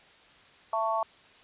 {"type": "harmonic tone", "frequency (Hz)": 222.5, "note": "A3", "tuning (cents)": 20, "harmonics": [3, 4, 5], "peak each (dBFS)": [-30, -30, -30], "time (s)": [0.73, 1.03], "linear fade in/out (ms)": 2, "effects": ["white hiss -56 dBFS RMS until 1.43 s", "resampled to 8000 Hz"]}